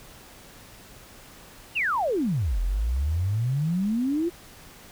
sine exponential two-way sweep, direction down then up, 2960 to 41.2 to 356 Hz, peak -22 dBFS, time 1.75-4.3 s, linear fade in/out 20 ms, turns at 2.6 s, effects pink hiss -48 dBFS RMS until 4.91 s

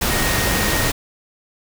sine tone in noise, 1864.7 Hz, A#6, in tune, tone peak -26 dBFS, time 0.1-0.9 s, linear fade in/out 10 ms, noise pink, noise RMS -19 dBFS, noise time 0.01-0.92 s, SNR -10 dB, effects none

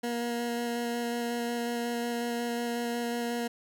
20% pulse tone with vibrato, 237.2 Hz, A#3, 30 cents sharp, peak -25 dBFS, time 0.03-3.48 s, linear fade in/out 10 ms, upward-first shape square, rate 5.5 Hz, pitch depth 8 cents each way, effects none

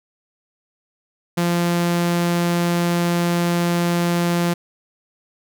sawtooth tone, 172.8 Hz, F3, 18 cents flat, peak -13 dBFS, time 1.37-4.54 s, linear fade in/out 10 ms, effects none

